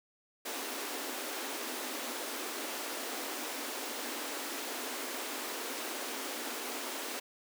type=high-pass noise; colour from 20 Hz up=pink; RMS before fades=-39 dBFS; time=0.45-7.2 s; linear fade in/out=10 ms; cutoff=240 Hz; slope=96 dB/octave; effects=none